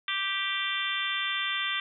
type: harmonic tone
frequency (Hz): 392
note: G4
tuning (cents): 0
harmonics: 3 / 4 / 5 / 6 / 7 / 8 / 9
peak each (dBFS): -36 / -36 / -34 / -36 / -37 / -35 / -34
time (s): 0.08-1.8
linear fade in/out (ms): 2
effects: none